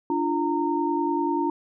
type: tone cluster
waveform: sine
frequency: 292.7 / 343 / 920 Hz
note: D4 / F4 / A#5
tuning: -6 / -31 / -23 cents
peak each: -26 dBFS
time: 0.1-1.5 s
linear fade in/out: 2 ms
effects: none